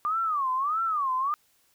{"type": "tone with vibrato", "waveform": "sine", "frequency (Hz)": 1174.7, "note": "D6", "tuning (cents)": 0, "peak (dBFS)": -24, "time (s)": [0.05, 1.34], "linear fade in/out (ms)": 0, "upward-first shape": "sine", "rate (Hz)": 1.6, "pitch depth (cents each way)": 240, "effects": ["white hiss -66 dBFS RMS until 1.74 s"]}